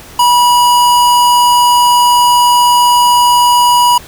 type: tone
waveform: square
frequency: 972 Hz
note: B5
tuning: 28 cents flat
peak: -6 dBFS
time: 0.19-3.98 s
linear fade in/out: 5 ms
effects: pink hiss -34 dBFS RMS until 4.07 s